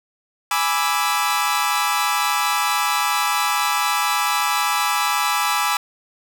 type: chord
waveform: sawtooth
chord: E dominant seventh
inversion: first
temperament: equal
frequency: 830.6 / 987.8 / 1174.7 / 1318.5 Hz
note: G#5 / B5 / D6 / E6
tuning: 0 / 0 / 0 / 0 cents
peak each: -20 dBFS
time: 0.51-5.77 s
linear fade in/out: 2 ms
effects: none